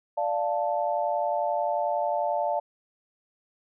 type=chord; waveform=sine; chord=D minor; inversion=none; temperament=equal; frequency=587.3 / 698.5 / 880 Hz; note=D5 / F5 / A5; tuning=0 / 0 / 0 cents; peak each=-28 / -28 / -29 dBFS; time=0.17-2.6 s; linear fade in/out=10 ms; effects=none